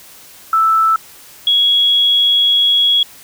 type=tone pair in turn; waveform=sine; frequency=1318.5 / 3333 Hz; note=E6 / G#7; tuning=0 / +5 cents; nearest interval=octave + major third; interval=1605 cents; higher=second; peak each=-9 dBFS; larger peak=neither; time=0.53-0.96 / 1.47-3.03 s; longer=second; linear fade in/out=2 ms; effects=white hiss -40 dBFS RMS until 3.23 s

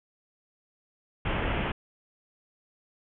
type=low-pass noise; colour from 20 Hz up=pink; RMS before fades=-29 dBFS; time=1.25-1.72 s; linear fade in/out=5 ms; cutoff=3200 Hz; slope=96 dB/octave; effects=none

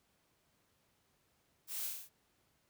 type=noise with echo; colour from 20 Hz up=blue; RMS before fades=-43 dBFS; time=1.67-1.91 s; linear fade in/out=50 ms; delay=31 ms; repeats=6; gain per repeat=-2 dB; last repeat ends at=2.096 s; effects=pink hiss -75 dBFS RMS until 2.69 s + high-pass 60 Hz 12 dB/octave

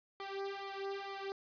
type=tone with flanger; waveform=sawtooth; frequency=393.7 Hz; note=G4; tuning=8 cents sharp; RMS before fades=-42 dBFS; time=0.2-1.32 s; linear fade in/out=0 ms; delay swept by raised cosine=0.9 to 2.4 ms; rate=2.2 Hz; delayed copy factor=+0.95; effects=resampled to 11025 Hz + 10-bit

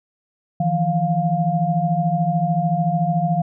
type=tone cluster; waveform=sine; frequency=157.8 / 171.4 / 703 Hz; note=D#3 / F3 / F5; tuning=+25 / -32 / +11 cents; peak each=-21 dBFS; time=0.6-3.42 s; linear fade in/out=5 ms; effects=none

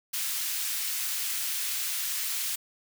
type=high-pass noise; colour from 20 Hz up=white; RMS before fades=-31 dBFS; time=0.13-2.56 s; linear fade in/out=10 ms; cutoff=1800 Hz; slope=12 dB/octave; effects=none

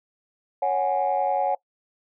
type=chord; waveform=sine; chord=C# suspended fourth; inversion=none; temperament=equal; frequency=554.4 / 740 / 830.6 Hz; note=C#5 / F#5 / G#5; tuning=0 / 0 / 0 cents; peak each=-25 / -23 / -24 dBFS; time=0.62-1.55 s; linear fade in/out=5 ms; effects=noise-tail reverb RT60 0.1 s tail -22 dB re dry + tanh soft clip ceiling -14 dBFS

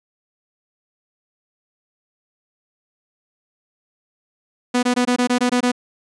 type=tone bursts; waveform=sawtooth; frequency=246.9 Hz; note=B3; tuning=in tune; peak=-11 dBFS; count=9; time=4.74-5.718 s; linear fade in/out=10 ms; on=90 ms; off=21 ms; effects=resampled to 22050 Hz

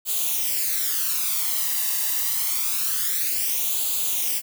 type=noise with flanger; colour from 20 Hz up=blue; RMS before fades=-24 dBFS; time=0.05-4.42 s; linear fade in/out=50 ms; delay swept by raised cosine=0.27 to 1.06 ms; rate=0.26 Hz; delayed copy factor=+0.7; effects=none

